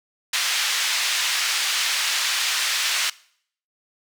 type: band-pass noise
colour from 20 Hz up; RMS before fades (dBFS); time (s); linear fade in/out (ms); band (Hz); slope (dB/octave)
white; -23; 0.33-3.1; 5; 1500 to 4900; 12
effects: noise-tail reverb RT60 0.6 s tail -21 dB re dry